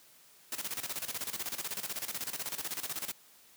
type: noise with tremolo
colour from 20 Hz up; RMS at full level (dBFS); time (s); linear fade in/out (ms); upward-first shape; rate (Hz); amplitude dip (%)
white; -36; 0.52-3.12; 2; square; 16; 75
effects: white hiss -60 dBFS RMS until 3.56 s + high-pass 100 Hz 12 dB/octave